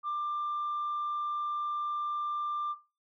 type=tone; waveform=sine; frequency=1188 Hz; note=D6; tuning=20 cents sharp; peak=-28 dBFS; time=0.03-2.76 s; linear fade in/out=50 ms; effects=noise-tail reverb RT60 0.3 s tail -19 dB re dry + tanh soft clip ceiling -28 dBFS